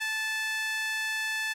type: tone with high-pass filter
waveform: sawtooth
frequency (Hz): 874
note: A5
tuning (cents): -12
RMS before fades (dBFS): -31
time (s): 0-1.54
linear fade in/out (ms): 20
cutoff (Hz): 1900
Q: 2.5
effects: low-pass 12000 Hz 12 dB/octave